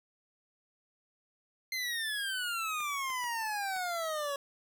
25% pulse exponential sweep, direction down, 2093 to 554.4 Hz, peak -29 dBFS, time 1.72-4.36 s, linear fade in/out 2 ms
clicks, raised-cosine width 0.3 ms, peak -33 dBFS, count 4, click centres 2.805 / 3.102 / 3.241 / 3.764 s
effects none

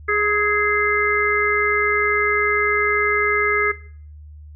harmonic tone with a mistuned harmonic, 415.3 Hz, G#4, in tune, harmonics 1 / 3 / 4 / 5, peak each -22 / -22 / -22 / -22 dBFS, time 0.08-3.72 s, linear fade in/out 10 ms, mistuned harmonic 3, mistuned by +26 cents, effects noise-tail reverb RT60 0.5 s tail -17 dB re dry + added 75 Hz sine -37 dBFS peak until 4.55 s

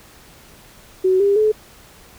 sine tone with pitch steps, 374.1 / 401 / 429.7 Hz, F#4 / G4 / A4, +19 / +39 / -41 cents, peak -12 dBFS, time 1.04-1.52 s, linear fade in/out 10 ms, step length 160 ms, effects pink hiss -46 dBFS RMS until 2.18 s

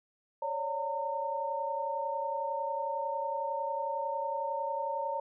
sine tone cluster, 548 / 579 / 913 Hz, C#5 / D5 / A#5, -20 / -25 / -36 cents, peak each -37 / -38 / -33 dBFS, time 0.42-5.2 s, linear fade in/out 5 ms, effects none

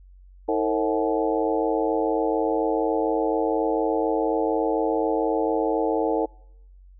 harmonic tone with a mistuned harmonic, 107 Hz, A2, 48 cents flat, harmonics 3 / 4 / 5 / 6 / 7 / 8, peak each -26 / -24 / -28 / -31 / -30 / -30 dBFS, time 0.48-6.26 s, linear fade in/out 10 ms, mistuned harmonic 4, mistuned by +90 cents, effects noise-tail reverb RT60 0.8 s tail -26 dB re dry + added 46 Hz sine -46 dBFS peak until 6.99 s

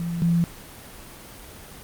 sine tone pair in turn, 170 / 170 Hz, F3 / F3, -46 / -46 cents, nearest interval unison, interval 0 cents, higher neither, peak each -25 / -17 dBFS, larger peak second, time 0-0.22 / 0.22-0.44 s, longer neither, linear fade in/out 0 ms, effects pink hiss -42 dBFS RMS until 1.83 s + Opus 24 kbps

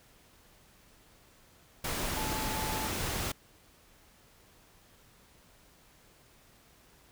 sine tone in noise, 871 Hz, A5, 18 cents flat, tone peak -38 dBFS, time 2.16-2.88 s, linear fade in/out 5 ms, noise pink, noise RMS -34 dBFS, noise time 1.84-3.32 s, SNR -7 dB, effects pink hiss -61 dBFS RMS until 7.11 s

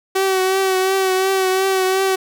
sawtooth tone with vibrato, 379.8 Hz, F#4, 45 cents sharp, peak -11 dBFS, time 0.15-2.16 s, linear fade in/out 10 ms, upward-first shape triangle, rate 2.8 Hz, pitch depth 36 cents each way, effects none

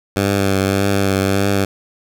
10% pulse tone with vibrato, 98 Hz, G2, in tune, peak -6 dBFS, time 0.16-1.65 s, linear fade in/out 5 ms, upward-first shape triangle, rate 1.7 Hz, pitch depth 35 cents each way, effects none

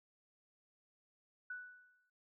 sine tone with exponential decay, 1483 Hz, F#6, 4 cents sharp, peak -40 dBFS, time 1.5-2.1 s, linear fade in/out 5 ms, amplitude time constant 130 ms, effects noise-tail reverb RT60 0.1 s tail -20 dB re dry

